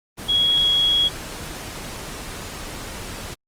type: tone in noise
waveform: sine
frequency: 3322 Hz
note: G#7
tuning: in tune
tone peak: -15 dBFS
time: 0.28-1.09 s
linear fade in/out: 20 ms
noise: pink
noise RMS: -33 dBFS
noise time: 0.17-3.35 s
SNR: +15 dB
effects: low-pass 12000 Hz 12 dB/octave + Opus 24 kbps